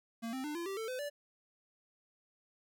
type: tone with pitch steps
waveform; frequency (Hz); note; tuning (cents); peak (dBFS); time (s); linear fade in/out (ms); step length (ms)
square; 229.2 / 261.8 / 299 / 341.4 / 389.9 / 445.4 / 508.6 / 580.9; A#3 / C4 / D4 / F4 / G4 / A4 / C5 / D5; -29 / +1 / +31 / -39 / -9 / +21 / -49 / -19; -38; 0.22-1.1; 20; 110
effects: none